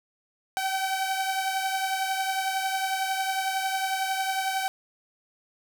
sawtooth beating tone pair, 765 / 776 Hz, G5 / G5, -42 / -18 cents, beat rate 11 Hz, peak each -23 / -29 dBFS, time 0.57-4.68 s, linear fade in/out 0 ms, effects none

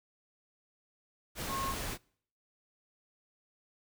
sine tone in noise, 1082 Hz, C#6, 42 cents flat, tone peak -34 dBFS, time 1.48-1.75 s, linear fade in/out 50 ms, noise pink, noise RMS -38 dBFS, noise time 1.35-1.98 s, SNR +1 dB, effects noise-tail reverb RT60 0.6 s tail -26 dB re dry

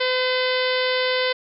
harmonic tone, 509 Hz, C5, 48 cents flat, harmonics 1 / 2 / 3 / 4 / 5 / 6 / 7 / 8 / 9 / 10, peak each -22 / -30 / -29 / -27 / -34 / -30 / -30 / -33 / -33 / -37 dBFS, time 0-1.33 s, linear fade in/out 10 ms, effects none

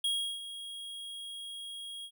square tone with ADSR envelope, 3285 Hz, G#7, 20 cents flat, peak -28 dBFS, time 0.04-2.11 s, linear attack 5 ms, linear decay 350 ms, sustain -13 dB, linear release 67 ms, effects none

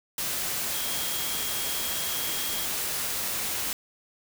sine tone in noise, 3263 Hz, G#7, 31 cents flat, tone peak -37 dBFS, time 0.74-2.65 s, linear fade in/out 2 ms, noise white, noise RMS -30 dBFS, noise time 0.18-3.73 s, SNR -10 dB, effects none

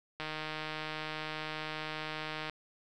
click train, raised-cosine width 0.3 ms, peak -22 dBFS, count 357, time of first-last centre 0.2-2.497 s, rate 155 Hz, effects none

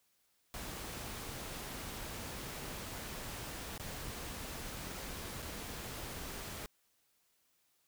pink noise with dropouts, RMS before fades -44 dBFS, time 0.54-6.66 s, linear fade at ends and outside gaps 0 ms, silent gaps 3.778-3.797 / 5.422-5.426 s, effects white hiss -75 dBFS RMS until 7.87 s

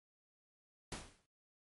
pink noise with exponential decay, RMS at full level -41 dBFS, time 0.92-1.26 s, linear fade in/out 2 ms, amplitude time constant 72 ms, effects MP3 48 kbps

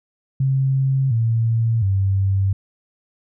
sine tone with pitch steps, 134.2 / 114.16 / 97.11 Hz, C3 / A#2 / G2, +44 / -36 / -16 cents, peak -15 dBFS, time 0.4-2.53 s, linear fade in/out 5 ms, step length 710 ms, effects none

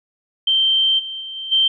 sine tone with level steps, 3131 Hz, G7, 3 cents flat, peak -13 / -26 / -28 / -26 / -12 dBFS, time 0.47-1.68 s, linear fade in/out 5 ms, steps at 0.98 / 1.2 / 1.35 / 1.51 s, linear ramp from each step 20 ms, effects none

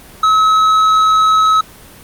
sine tone with tanh clipping, 1286 Hz, E6, 43 cents flat, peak -9 dBFS, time 0.23-1.61 s, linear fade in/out 5 ms, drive 8 dB, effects pink hiss -38 dBFS RMS until 2.03 s + Opus 32 kbps

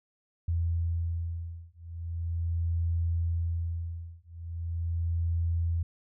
sine beating tone pair, 83.9 / 84.3 Hz, E2 / E2, +31 / +39 cents, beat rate 0.4 Hz, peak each -31 dBFS, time 0.48-5.83 s, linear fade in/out 5 ms, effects none

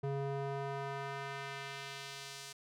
square tone with band-pass filter sweep, 138.5 Hz, C#3, 1 cent flat, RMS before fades -41 dBFS, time 0.03-2.53 s, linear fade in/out 10 ms, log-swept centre 370 to 6400 Hz, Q 0.82, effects none

